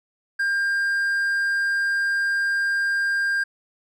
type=tone; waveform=triangle; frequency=1600 Hz; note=G6; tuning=35 cents sharp; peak=-18 dBFS; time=0.39-3.44 s; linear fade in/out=10 ms; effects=none